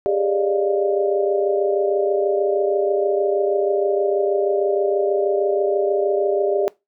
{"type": "tone cluster", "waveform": "sine", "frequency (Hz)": [398.9, 425.2, 569, 603, 693], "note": ["G4", "G#4", "C#5", "D5", "F5"], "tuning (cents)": [30, 41, 45, 46, -14], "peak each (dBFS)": [-19, -28, -28, -22, -28], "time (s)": [0.06, 6.68], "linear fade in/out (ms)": 0, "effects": ["noise-tail reverb RT60 0.2 s tail -21 dB re dry"]}